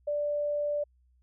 sine tone, 587 Hz, D5, 1 cent flat, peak -27 dBFS, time 0.07-0.84 s, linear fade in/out 10 ms, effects added 62 Hz sine -62 dBFS peak until 1.22 s

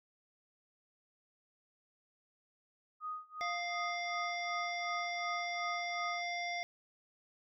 sine tone with tremolo, 1244.5 Hz, D#6, in tune, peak -37 dBFS, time 3-6.24 s, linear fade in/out 50 ms, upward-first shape sine, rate 2.7 Hz, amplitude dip 95%
harmonic tone, 698 Hz, F5, 1 cent flat, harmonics 1 / 3 / 5 / 7 / 8, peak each -39 / -39 / -48 / -51 / -49 dBFS, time 3.41-6.63 s, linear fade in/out 0 ms
effects none

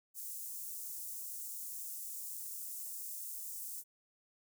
white high-pass noise, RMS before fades -44 dBFS, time 0.14-3.84 s, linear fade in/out 50 ms, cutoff 7000 Hz, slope 24 dB/octave, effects none

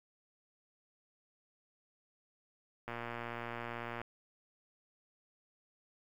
click train, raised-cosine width 0.5 ms, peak -26 dBFS, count 135, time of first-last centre 2.88-4.016 s, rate 118 Hz, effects 10-bit

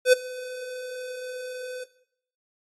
square tone with ADSR envelope, 505 Hz, B4, 39 cents sharp, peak -12 dBFS, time 0.05-1.84 s, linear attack 78 ms, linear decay 12 ms, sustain -23 dB, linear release 6 ms, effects noise-tail reverb RT60 0.7 s tail -18 dB re dry + AAC 32 kbps

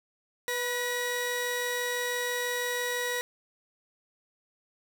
sawtooth tone pair together, 491.5 / 1920 Hz, B4 / B6, -8 / -49 cents, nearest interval 2 octaves, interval 2359 cents, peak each -28 dBFS, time 0.48-3.21 s, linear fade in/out 0 ms, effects none

